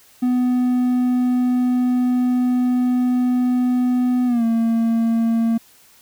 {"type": "tone with pitch glide", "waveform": "triangle", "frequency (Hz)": [249.2, 228.5], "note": ["B3", "A#3"], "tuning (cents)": [16, -34], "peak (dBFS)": -13, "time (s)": [0.22, 5.58], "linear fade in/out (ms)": 10, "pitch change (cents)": -150, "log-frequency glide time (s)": [4.26, 4.44], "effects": ["white hiss -51 dBFS RMS until 6.01 s"]}